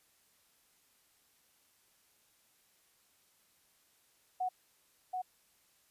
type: tone with echo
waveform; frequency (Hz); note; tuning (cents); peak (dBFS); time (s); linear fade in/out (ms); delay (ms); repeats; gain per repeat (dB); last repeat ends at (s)
sine; 738; F#5; -5; -31; 4.4-4.49; 10; 730; 1; -3; 5.22
effects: white hiss -70 dBFS RMS until 5.9 s + resampled to 32000 Hz